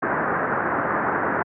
white low-pass noise, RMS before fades -23 dBFS, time 0.02-1.43 s, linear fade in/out 10 ms, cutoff 1700 Hz, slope 48 dB/octave, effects high-pass 150 Hz 12 dB/octave

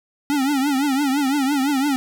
square tone with vibrato, 277.2 Hz, C#4, in tune, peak -18 dBFS, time 0.3-1.96 s, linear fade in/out 0 ms, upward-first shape triangle, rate 5.9 Hz, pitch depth 140 cents each way, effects none

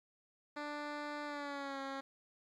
10% pulse tone with pitch glide, 294.7 to 271.8 Hz, D4 to C#4, +6 to -34 cents, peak -32 dBFS, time 0.56-2.01 s, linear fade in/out 10 ms, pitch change -140 cents, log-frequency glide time 1.25-1.8 s, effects low-pass 4000 Hz 12 dB/octave + 12-bit

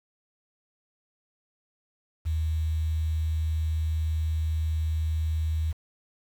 sine tone with quantisation, 79.1 Hz, D#2, 29 cents sharp, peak -24 dBFS, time 2.25-5.73 s, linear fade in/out 20 ms, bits 8, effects none

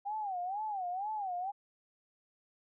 sine tone with vibrato, 784 Hz, G5, in tune, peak -34 dBFS, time 0.05-1.52 s, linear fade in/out 20 ms, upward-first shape sine, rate 2.1 Hz, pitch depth 180 cents each way, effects none

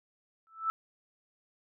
sine tone with exponential growth, 1318.5 Hz, E6, in tune, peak -24 dBFS, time 0.47-0.7 s, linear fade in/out 0 ms, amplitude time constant 48 ms, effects none

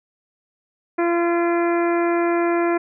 harmonic tone, 342.4 Hz, F4, 34 cents flat, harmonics 1 / 2 / 3 / 4 / 5 / 6 / 7, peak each -18 / -24 / -28 / -30 / -32 / -34 / -35 dBFS, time 0.98-2.78 s, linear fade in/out 10 ms, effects none

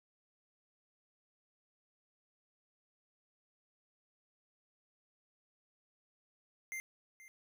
square tone with echo, 2093 Hz, C7, in tune, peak -40 dBFS, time 6.72-6.8 s, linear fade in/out 0 ms, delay 480 ms, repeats 1, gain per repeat -15 dB, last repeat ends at 7.28 s, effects none

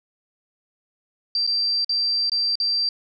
sine tone with dropouts, 4699 Hz, D8, in tune, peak -19 dBFS, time 1.35-2.89 s, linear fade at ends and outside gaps 2 ms, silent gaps 1.467-1.474 / 1.846-1.893 / 2.297-2.318 / 2.555-2.6 s, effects none

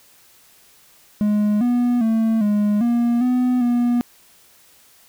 triangle tone with pitch steps, 208.9 / 243.4 / 223.7 / 207.6 / 237.3 / 249.9 / 241.2 Hz, G#3 / B3 / A3 / G#3 / A#3 / B3 / B3, +10 / -25 / +29 / 0 / +31 / +21 / -41 cents, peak -13 dBFS, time 1.21-4.01 s, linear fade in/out 0 ms, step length 400 ms, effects white hiss -52 dBFS RMS until 5.08 s

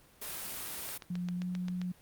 white noise, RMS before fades -40 dBFS, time 0.21-0.98 s, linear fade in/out 10 ms
click train, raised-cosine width 0.2 ms, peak -27 dBFS, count 8, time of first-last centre 0.89-1.816 s, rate 7.56 Hz
sine tone with pitch glide, 177.7 to 180.39 Hz, F3 to F#3, +30 to -44 cents, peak -33 dBFS, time 1.1-1.92 s, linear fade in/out 5 ms, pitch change +26 cents, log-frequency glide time 1.37-1.43 s
effects pink hiss -61 dBFS RMS until 2.01 s + Opus 32 kbps

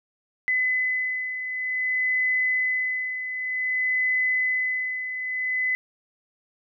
sine beating tone pair, 2016 / 2016.54 Hz, B6 / B6, +35 / +36 cents, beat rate 0.54 Hz, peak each -23 / -30 dBFS, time 0.48-5.75 s, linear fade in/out 0 ms, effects none

